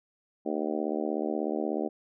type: harmonic tone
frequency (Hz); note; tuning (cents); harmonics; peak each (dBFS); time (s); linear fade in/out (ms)
76.5; D#2; -29; 3 / 4 / 5 / 6 / 7 / 8 / 9 / 10; -35 / -33 / -34 / -37 / -38 / -37 / -41 / -41; 0.45-1.89; 20
effects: none